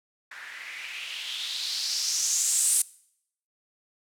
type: noise with low-pass filter sweep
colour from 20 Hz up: violet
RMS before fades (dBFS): -29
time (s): 0.31-2.82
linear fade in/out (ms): 5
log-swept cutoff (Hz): 1600 to 9300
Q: 4
effects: noise-tail reverb RT60 0.7 s tail -22 dB re dry